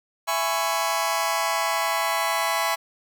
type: chord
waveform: sawtooth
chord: C# minor seventh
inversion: first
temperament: just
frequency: 665.2 / 831.5 / 997.9 / 1108.7 Hz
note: E5 / G#5 / B5 / C#6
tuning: +16 / +2 / +18 / 0 cents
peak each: -24 dBFS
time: 0.27-2.76 s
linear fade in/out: 20 ms
effects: none